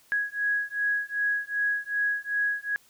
sine beating tone pair, 1661.2 / 1663.8 Hz, G#6 / G#6, 0 / +3 cents, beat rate 2.6 Hz, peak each -28 dBFS, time 0.12-2.76 s, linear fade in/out 0 ms, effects white hiss -60 dBFS RMS until 2.89 s

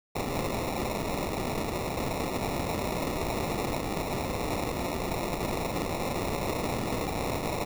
white noise with sample-and-hold, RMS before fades -31 dBFS, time 0.15-7.65 s, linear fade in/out 10 ms, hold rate 1575 Hz, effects none

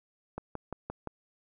click train, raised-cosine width 1 ms, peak -22 dBFS, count 5, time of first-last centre 0.38-1.073 s, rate 5.77 Hz, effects none

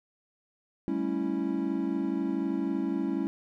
triangle chord, A dominant seventh, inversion third, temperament equal, 196 / 220 / 277.2 / 329.6 Hz, G3 / A3 / C#4 / E4, 0 / 0 / 0 / 0 cents, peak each -32 / -34 / -29 / -30 dBFS, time 0.88-3.27 s, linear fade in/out 0 ms, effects none

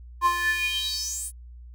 square tone with high-pass filter sweep, 349.2 Hz, F4, in tune, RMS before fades -26 dBFS, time 0.21-1.32 s, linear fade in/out 50 ms, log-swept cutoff 970 to 10000 Hz, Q 7.3, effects added 60 Hz sine -41 dBFS peak until 1.74 s

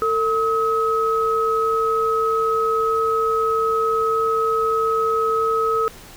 sine tone pair together, 449.6 / 1277.6 Hz, A4 / D#6, +37 / +45 cents, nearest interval octave + tritone, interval 1808 cents, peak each -20 / -19 dBFS, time 0.02-5.88 s, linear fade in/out 0 ms, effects pink hiss -42 dBFS RMS until 6.16 s

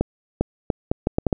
accelerating click train, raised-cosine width 2 ms, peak -5 dBFS, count 8, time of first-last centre 0.01-1.328 s, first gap 400 ms, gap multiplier 0.73, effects none

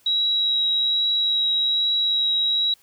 sine tone with vibrato, 3863 Hz, B7, 39 cents flat, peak -18 dBFS, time 0.06-2.74 s, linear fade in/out 5 ms, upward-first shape triangle, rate 1.2 Hz, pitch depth 10 cents each way, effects white hiss -58 dBFS RMS until 2.82 s

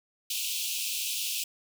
pink high-pass noise, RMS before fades -32 dBFS, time 0.3-1.44 s, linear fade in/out 5 ms, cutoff 2500 Hz, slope 96 dB/octave, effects none

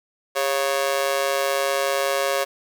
sawtooth tone with amplitude modulation, 551 Hz, C#5, 11 cents flat, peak -12 dBFS, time 0.35-2.45 s, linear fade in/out 20 ms, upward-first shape sine, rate 145 Hz, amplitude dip 100%, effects none

